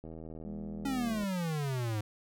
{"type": "click train", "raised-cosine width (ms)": 2, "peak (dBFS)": -32, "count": 97, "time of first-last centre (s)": [0.04, 1.236], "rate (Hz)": 80.3}
{"type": "tone", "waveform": "sine", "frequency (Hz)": 204, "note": "G#3", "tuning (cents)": -31, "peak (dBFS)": -39, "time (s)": [0.45, 1.15], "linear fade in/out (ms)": 5}
{"type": "exponential sweep", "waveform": "square", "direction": "down", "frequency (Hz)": [281.4, 103.1], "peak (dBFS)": -32, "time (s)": [0.85, 2.01], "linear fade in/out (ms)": 5}
{"effects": []}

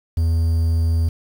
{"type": "tone with quantisation", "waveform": "triangle", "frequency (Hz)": 82.41, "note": "E2", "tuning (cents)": 0, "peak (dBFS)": -13, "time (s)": [0.17, 1.09], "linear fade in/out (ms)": 5, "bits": 7, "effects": []}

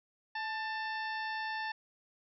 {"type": "harmonic tone with a mistuned harmonic", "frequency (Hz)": 890, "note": "A5", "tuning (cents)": 20, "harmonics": [1, 2, 3, 4, 5, 6], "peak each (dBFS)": [-38, -38, -47, -50, -50, -52], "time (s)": [0.35, 1.72], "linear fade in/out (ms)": 5, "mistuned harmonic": 1, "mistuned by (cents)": -41, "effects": []}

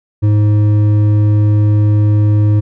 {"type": "tone with hard clipping", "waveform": "sine", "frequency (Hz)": 104.9, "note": "G#2", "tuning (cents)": 18, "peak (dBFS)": -9, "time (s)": [0.22, 2.61], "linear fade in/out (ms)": 20, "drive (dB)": 7, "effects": []}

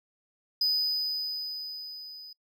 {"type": "tone with level ramp", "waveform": "triangle", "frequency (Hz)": 4989, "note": "D#8", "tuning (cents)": 4, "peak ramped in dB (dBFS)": [-21, -42], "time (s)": [0.61, 2.33], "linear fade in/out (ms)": 5, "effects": ["noise-tail reverb RT60 0.1 s tail -26 dB re dry"]}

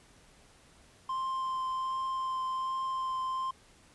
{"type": "tone with vibrato", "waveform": "triangle", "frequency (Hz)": 1046.5, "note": "C6", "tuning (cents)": 0, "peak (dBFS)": -29, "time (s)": [1.09, 3.51], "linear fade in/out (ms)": 5, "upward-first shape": "triangle", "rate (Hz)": 1.3, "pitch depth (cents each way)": 11, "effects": ["pink hiss -60 dBFS RMS until 3.94 s", "resampled to 24000 Hz"]}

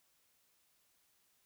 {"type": "silence", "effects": ["white hiss -74 dBFS RMS until 1.45 s"]}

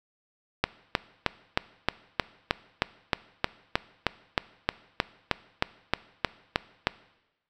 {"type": "click train", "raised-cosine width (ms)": 0.3, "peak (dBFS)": -5, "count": 21, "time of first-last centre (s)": [0.64, 6.871], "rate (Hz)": 3.21, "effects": ["noise-tail reverb RT60 1.0 s tail -19 dB re dry"]}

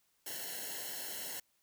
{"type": "noise with comb filter", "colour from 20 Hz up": "white", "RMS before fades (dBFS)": -42, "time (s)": [0.26, 1.4], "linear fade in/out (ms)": 5, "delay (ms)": 0.83, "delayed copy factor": -1, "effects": ["white hiss -75 dBFS RMS until 1.62 s"]}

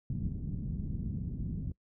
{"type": "low-pass noise", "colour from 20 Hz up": "white", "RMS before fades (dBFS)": -36, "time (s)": [0.1, 1.72], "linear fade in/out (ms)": 2, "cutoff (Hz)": 190, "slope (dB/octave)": 24, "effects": ["noise-tail reverb RT60 0.1 s tail -24 dB re dry"]}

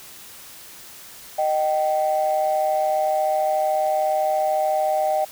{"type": "tone pair together", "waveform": "sine", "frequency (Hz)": [618.1, 772], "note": ["D#5", "G5"], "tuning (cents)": [-12, -27], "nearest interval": "major third", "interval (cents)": 385, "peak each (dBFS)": -20, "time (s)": [1.38, 5.25], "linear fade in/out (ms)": 10, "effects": ["tanh soft clip ceiling -12 dBFS", "white hiss -42 dBFS RMS until 5.31 s"]}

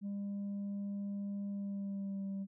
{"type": "tone with pitch glide", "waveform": "sine", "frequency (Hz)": [200.8, 195.53], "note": ["G3", "G3"], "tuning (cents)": [42, -4], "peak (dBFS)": -34, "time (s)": [0.01, 2.47], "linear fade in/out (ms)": 50, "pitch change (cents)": -46, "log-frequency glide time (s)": [1.49, 2.24], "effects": ["tanh soft clip ceiling -36 dBFS"]}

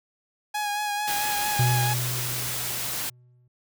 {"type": "tone with vibrato", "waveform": "sawtooth", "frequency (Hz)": 830.6, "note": "G#5", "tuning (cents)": 0, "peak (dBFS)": -22, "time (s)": [0.54, 1.94], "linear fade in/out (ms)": 10, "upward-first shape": "sine", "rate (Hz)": 4.5, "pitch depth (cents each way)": 24}
{"type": "noise", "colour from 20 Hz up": "white", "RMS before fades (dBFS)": -30, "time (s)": [1.07, 3.1], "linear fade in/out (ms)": 10}
{"type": "tone with exponential decay", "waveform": "triangle", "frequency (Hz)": 123.4, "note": "B2", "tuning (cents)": -1, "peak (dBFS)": -16, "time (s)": [1.59, 3.48], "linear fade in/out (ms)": 5, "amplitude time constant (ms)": 410}
{"effects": []}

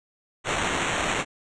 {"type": "noise with sample-and-hold", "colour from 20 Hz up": "white", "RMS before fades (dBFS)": -26, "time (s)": [0.44, 1.25], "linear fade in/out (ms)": 50, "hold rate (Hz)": 4900, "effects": ["resampled to 22050 Hz"]}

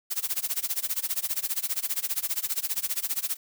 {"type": "noise with tremolo", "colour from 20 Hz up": "blue", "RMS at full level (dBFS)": -26, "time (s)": [0.1, 3.37], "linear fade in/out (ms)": 20, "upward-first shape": "sine", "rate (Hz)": 15, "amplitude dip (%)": 95, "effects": []}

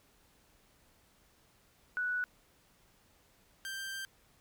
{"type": "tone pair in turn", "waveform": ["sine", "sawtooth"], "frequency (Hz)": [1477, 1573.4], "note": ["F#6", "G6"], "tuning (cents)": [-3, 6], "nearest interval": "minor second", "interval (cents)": 109, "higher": "second", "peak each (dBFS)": [-31, -35], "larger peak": "first", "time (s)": [[1.97, 2.24], [3.65, 4.05]], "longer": "second", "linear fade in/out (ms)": 0, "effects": ["pink hiss -67 dBFS RMS until 4.4 s"]}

